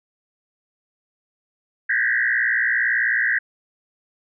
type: tone with frequency modulation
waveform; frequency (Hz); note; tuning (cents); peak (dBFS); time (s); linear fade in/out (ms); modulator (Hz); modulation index
sine; 1760; A6; 0; -17; 1.89-3.39; 10; 59.2; 3.5
effects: none